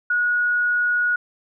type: tone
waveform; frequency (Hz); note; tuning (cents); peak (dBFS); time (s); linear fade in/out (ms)
sine; 1454; F#6; -31; -17; 0.1-1.16; 5
effects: none